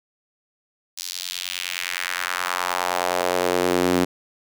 sawtooth tone with high-pass filter sweep, 89.6 Hz, F2, 45 cents sharp, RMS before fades -24 dBFS, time 0.97-4.05 s, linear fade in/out 10 ms, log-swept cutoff 5100 to 260 Hz, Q 1.8, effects none

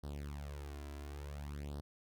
sawtooth tone with flanger, 72.1 Hz, D2, 31 cents flat, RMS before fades -45 dBFS, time 0.03-1.81 s, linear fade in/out 10 ms, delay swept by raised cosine 0.21 to 3.01 ms, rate 0.57 Hz, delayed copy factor +0.85, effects none

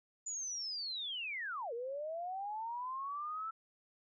sine linear two-way sweep, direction down then up, 7040 to 454.4 to 1332 Hz, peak -38 dBFS, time 0.26-3.51 s, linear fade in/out 10 ms, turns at 1.73 s, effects none

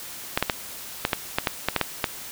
clicks, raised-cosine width 0.3 ms, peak -4 dBFS, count 11, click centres 0.375 / 0.426 / 0.498 / 1.051 / 1.132 / 1.385 / 1.472 / 1.686 / 1.763 / 1.813 / 2.042 s, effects white hiss -38 dBFS RMS until 2.31 s

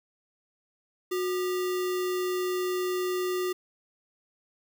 sine tone with sample-and-hold, 364.9 Hz, F#4, 24 cents flat, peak -26 dBFS, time 1.11-3.53 s, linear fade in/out 10 ms, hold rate 1575 Hz, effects none

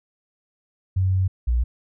sine tone pair in turn, 94 / 59.89 Hz, F#2 / A#1, +28 / +47 cents, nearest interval minor sixth, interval 781 cents, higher first, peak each -17 dBFS, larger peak neither, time 0.96-1.28 / 1.47-1.64 s, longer first, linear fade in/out 10 ms, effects none

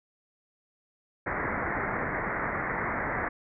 white low-pass noise, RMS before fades -31 dBFS, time 1.26-3.29 s, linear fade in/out 10 ms, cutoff 2100 Hz, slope 96 dB/octave, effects none

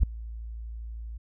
sine tone with ADSR envelope, 56.3 Hz, A1, 40 cents sharp, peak -13 dBFS, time 0-1.18 s, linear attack 32 ms, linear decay 3 ms, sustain -22 dB, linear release 11 ms, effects none

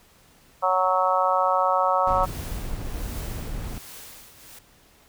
harmonic tone, 185.4 Hz, F#3, 4 cents sharp, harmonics 3 / 4 / 5 / 6 / 7, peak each -25 / -25 / -25 / -25 / -25 dBFS, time 0.62-2.26 s, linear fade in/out 20 ms
brown noise, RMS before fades -31 dBFS, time 2.07-3.78 s, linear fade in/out 2 ms
white noise with tremolo, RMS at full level -41 dBFS, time 2.23-4.59 s, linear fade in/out 5 ms, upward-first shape triangle, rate 1.3 Hz, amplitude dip 75%
effects pink hiss -56 dBFS RMS until 5.08 s

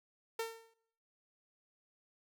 sawtooth tone with exponential decay, 453.5 Hz, A#4, 48 cents flat, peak -29 dBFS, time 0.39-0.74 s, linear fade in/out 5 ms, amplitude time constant 75 ms, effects noise-tail reverb RT60 0.7 s tail -21 dB re dry

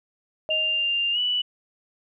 sine tone with exponential decay, 625 Hz, D#5, 8 cents sharp, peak -25 dBFS, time 0.49-1.05 s, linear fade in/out 0 ms, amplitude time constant 120 ms
sine tone with pitch glide, 2794 to 2960 Hz, F7 to F#7, 0 to 0 cents, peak -21 dBFS, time 0.5-1.42 s, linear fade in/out 10 ms, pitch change +100 cents, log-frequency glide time 1.12-1.19 s
effects none

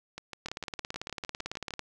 two click trains, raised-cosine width 0.2 ms, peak -18 / -22 dBFS, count 25 / 11, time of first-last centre 0.46-1.793 / 0.18-1.707 s, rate 18 / 6.55 Hz, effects none

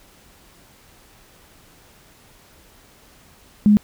sine tone, 208.4 Hz, G#3, 6 cents sharp, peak -9 dBFS, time 3.66-3.77 s, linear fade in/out 0 ms, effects pink hiss -51 dBFS RMS until 3.83 s

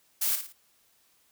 blue noise with echo, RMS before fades -27 dBFS, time 0.21-0.36 s, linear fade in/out 10 ms, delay 56 ms, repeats 3, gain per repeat -8 dB, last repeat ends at 0.528 s, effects white hiss -66 dBFS RMS until 1.31 s

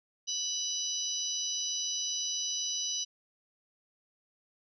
harmonic tone, 987.8 Hz, B5, in tune, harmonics 3 / 4 / 5 / 6, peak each -38 / -38 / -39 / -34 dBFS, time 0.27-3.05 s, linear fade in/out 20 ms, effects none

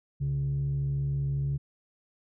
sine tone pair together, 65.41 / 138.24 Hz, C2 / C#3, 0 / -4 cents, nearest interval octave + minor second, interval 1296 cents, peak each -34 / -25 dBFS, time 0.2-1.58 s, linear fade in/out 20 ms, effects tanh soft clip ceiling -23 dBFS

